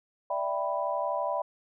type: chord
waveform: sine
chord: E minor seventh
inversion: third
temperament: equal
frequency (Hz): 587.3 / 659.3 / 784 / 987.8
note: D5 / E5 / G5 / B5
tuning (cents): 0 / 0 / 0 / 0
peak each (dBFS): -32 / -33 / -35 / -32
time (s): 0.3-1.42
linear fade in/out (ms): 5
effects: none